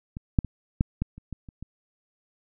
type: clicks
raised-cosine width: 5 ms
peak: -22 / -7 / -21 / -8 / -13 / -30 / -22 / -30 / -25 dBFS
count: 9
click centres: 0.169 / 0.388 / 0.447 / 0.809 / 1.02 / 1.18 / 1.327 / 1.488 / 1.626 s
effects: none